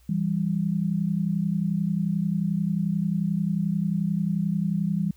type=tone pair together; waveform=sine; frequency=165.5 / 196.81 Hz; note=E3 / G3; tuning=+7 / +7 cents; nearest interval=minor third; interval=300 cents; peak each=-25 dBFS; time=0.09-5.11 s; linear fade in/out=5 ms; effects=added 60 Hz sine -54 dBFS peak until 5.16 s + white hiss -63 dBFS RMS until 5.16 s